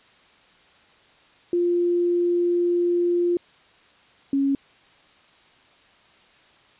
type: tone pair in turn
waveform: sine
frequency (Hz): 349.2 / 275.9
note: F4 / C#4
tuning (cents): 0 / -8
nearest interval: major third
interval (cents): 408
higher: first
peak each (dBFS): -18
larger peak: neither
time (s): 1.53-3.37 / 4.33-4.55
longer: first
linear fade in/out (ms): 2
effects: white hiss -55 dBFS RMS until 6.79 s + resampled to 8000 Hz